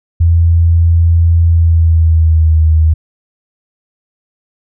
sine tone with pitch glide, 83.9 to 79.19 Hz, E2 to D#2, +31 to +31 cents, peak -5 dBFS, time 0.2-2.94 s, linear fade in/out 10 ms, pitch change -100 cents, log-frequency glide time 1.45-2.58 s, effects none

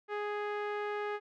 sawtooth tone with low-pass filter, 415.3 Hz, G#4, in tune, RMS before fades -36 dBFS, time 0.08-1.2 s, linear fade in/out 50 ms, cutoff 1900 Hz, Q 1.4, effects none

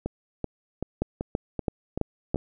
two click trains, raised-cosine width 2 ms, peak -15 / -11 dBFS, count 7 / 5, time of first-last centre 0.06-2.359 / 1.02-2.345 s, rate 2.61 / 3.02 Hz, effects none

